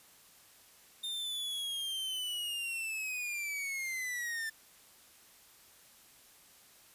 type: linear sweep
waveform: 45% pulse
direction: down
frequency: 3642 to 1770 Hz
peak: -35 dBFS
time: 1.03-4.5 s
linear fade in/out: 10 ms
effects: white hiss -60 dBFS RMS until 6.94 s + resampled to 32000 Hz